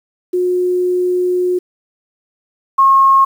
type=tone pair in turn; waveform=sine; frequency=361.1 / 1082.1 Hz; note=F#4 / C#6; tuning=-42 / -42 cents; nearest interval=octave + perfect fifth; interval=1900 cents; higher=second; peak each=-12 / -6 dBFS; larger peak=second; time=0.33-1.59 / 2.78-3.25 s; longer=first; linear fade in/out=10 ms; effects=7-bit